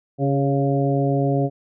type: harmonic tone with a mistuned harmonic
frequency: 139.2 Hz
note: C#3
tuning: 8 cents sharp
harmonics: 1 / 2 / 3 / 4 / 5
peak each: -20 / -23 / -25 / -26 / -27 dBFS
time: 0.18-1.5 s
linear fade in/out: 50 ms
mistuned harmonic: 3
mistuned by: -32 cents
effects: none